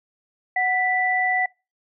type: tone pair together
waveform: sine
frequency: 740 / 1975.5 Hz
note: F#5 / B6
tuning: 0 / 0 cents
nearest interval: octave + perfect fourth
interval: 1700 cents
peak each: -22 / -21 dBFS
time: 0.56-1.46 s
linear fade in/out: 5 ms
effects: noise-tail reverb RT60 0.3 s tail -26 dB re dry

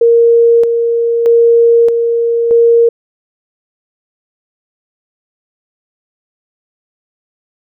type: tone with tremolo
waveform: sine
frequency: 466.2 Hz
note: A#4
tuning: in tune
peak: -4 dBFS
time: 0.01-2.89 s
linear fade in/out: 5 ms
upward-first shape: square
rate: 0.8 Hz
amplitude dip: 45%
effects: none

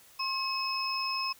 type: tone cluster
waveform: sine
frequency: 1068 / 2562 / 5180 Hz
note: C6 / E7 / E8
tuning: +35 / -50 / -31 cents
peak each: -33 / -36 / -33 dBFS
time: 0.19-1.33 s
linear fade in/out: 10 ms
effects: white hiss -57 dBFS RMS until 1.39 s

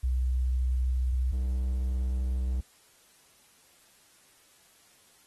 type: tone pair in turn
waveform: sine / triangle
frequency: 63.2 / 63.52 Hz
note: B1 / B1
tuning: +41 / +49 cents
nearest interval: unison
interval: 8 cents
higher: second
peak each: -24 dBFS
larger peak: neither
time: 0.03-1.32 / 1.32-2.61 s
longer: neither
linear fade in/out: 10 ms
effects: white hiss -61 dBFS RMS until 5.26 s + AAC 32 kbps

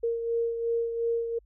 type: beating tone pair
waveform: sine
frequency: 463.7 / 466.5 Hz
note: A#4 / A#4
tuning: -9 / +1 cents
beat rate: 2.8 Hz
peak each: -26 / -35 dBFS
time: 0.03-1.39 s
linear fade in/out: 10 ms
effects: added 50 Hz sine -57 dBFS peak until 1.45 s

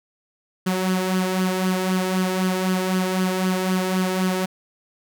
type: tone with flanger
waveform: sawtooth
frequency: 185.8 Hz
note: F#3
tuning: 7 cents sharp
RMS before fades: -22 dBFS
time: 0.66-4.46 s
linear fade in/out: 10 ms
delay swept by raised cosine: 0.63 to 2.33 ms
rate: 3.9 Hz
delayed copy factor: +0.55
effects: none

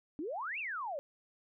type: exponential two-way sweep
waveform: sine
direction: up then down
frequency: 277.2 to 2794 to 537 Hz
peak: -36 dBFS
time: 0.19-0.99 s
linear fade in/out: 0 ms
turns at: 0.59 s
effects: none

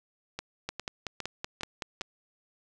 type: two click trains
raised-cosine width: 0.2 ms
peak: -16 / -18 dBFS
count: 8 / 5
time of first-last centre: 0.69-2.011 / 0.39-2.016 s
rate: 5.3 / 2.46 Hz
effects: none

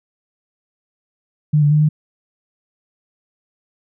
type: tone with pitch steps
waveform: sine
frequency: 150.6 / 146.3 / 151.1 / 152.2 Hz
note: D3 / D3 / D3 / D#3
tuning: +44 / -6 / +50 / -38 cents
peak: -10 dBFS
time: 1.53-1.89 s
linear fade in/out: 10 ms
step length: 90 ms
effects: none

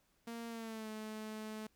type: tone with pitch glide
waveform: sawtooth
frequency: 231.9 to 216.4 Hz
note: A#3 to A3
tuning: -9 to -29 cents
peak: -39 dBFS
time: 0.27-1.67 s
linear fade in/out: 5 ms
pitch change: -120 cents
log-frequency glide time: 0.48-0.89 s
effects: pink hiss -75 dBFS RMS until 1.75 s

